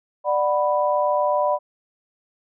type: chord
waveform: sine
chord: B minor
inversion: first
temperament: just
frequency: 592.7 / 740.8 / 987.8 Hz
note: D5 / F#5 / B5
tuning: +16 / +2 / 0 cents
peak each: -20 / -25 / -22 dBFS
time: 0.24-1.59 s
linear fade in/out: 50 ms
effects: none